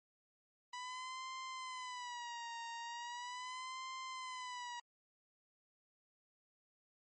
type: tone with vibrato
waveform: sawtooth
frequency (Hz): 985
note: B5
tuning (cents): -5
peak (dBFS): -40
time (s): 0.73-4.8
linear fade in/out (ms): 5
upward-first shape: sine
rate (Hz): 0.39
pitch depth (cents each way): 100
effects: MP3 32 kbps